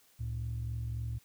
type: tone pair together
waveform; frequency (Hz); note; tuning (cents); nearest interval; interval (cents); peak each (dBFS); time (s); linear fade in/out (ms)
sine; 69.3 / 112.91; C#2 / A2; 0 / +45; minor sixth; 845; -37 / -34; 0.19-1.19; 20
effects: tanh soft clip ceiling -29 dBFS + white hiss -65 dBFS RMS until 1.24 s